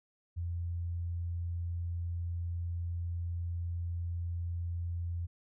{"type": "tone", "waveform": "sine", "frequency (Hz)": 85.9, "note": "F2", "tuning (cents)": -28, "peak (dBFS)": -33, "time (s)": [0.36, 5.27], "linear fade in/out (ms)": 20, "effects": []}